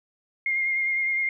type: tone with vibrato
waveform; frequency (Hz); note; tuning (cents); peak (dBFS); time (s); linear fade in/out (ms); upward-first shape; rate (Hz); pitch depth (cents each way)
sine; 2125; C7; +26; -22; 0.46-1.29; 2; sine; 9.8; 22
effects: none